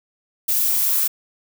violet noise with high-pass filter sweep, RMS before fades -19 dBFS, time 0.48-1.08 s, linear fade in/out 10 ms, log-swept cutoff 530 to 1300 Hz, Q 3.5, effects none

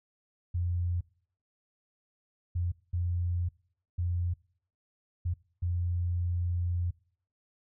sine tone bursts at uneven times, 87.6 Hz, F2, 6 cents sharp, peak -27 dBFS, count 6, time 0.54-1.01 / 2.55-2.72 / 2.93-3.49 / 3.98-4.34 / 5.25-5.34 / 5.62-6.91 s, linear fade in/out 10 ms, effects noise-tail reverb RT60 0.6 s tail -24 dB re dry

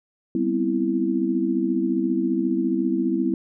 sine chord, C major seventh, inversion second, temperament equal, 196 / 246.9 / 261.6 / 329.6 Hz, G3 / B3 / C4 / E4, 0 / 0 / 0 / 0 cents, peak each -27 / -26 / -26 / -23 dBFS, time 0.35-3.34 s, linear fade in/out 2 ms, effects none

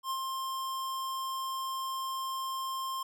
square tone with ADSR envelope, 1058 Hz, C6, 19 cents sharp, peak -31 dBFS, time 0.03-3.03 s, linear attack 73 ms, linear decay 68 ms, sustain -3 dB, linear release 5 ms, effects none

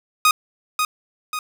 sawtooth tone with echo, 1244.5 Hz, D#6, in tune, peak -8 dBFS, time 0.25-0.31 s, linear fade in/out 2 ms, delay 540 ms, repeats 2, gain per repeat -6 dB, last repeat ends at 1.39 s, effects none

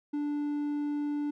triangle tone, 292.8 Hz, D4, 5 cents flat, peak -27 dBFS, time 0.13-1.31 s, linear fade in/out 10 ms, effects none

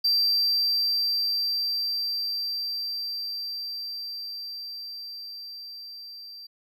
triangle tone with level ramp, 4699 Hz, D8, in tune, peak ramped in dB -18 to -39 dBFS, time 0.04-6.47 s, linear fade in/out 10 ms, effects none

